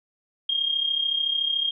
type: tone with amplitude modulation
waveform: sine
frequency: 3228 Hz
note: G#7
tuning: 50 cents flat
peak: -19 dBFS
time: 0.49-1.71 s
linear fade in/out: 5 ms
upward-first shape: sine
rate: 33.7 Hz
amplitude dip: 65%
effects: none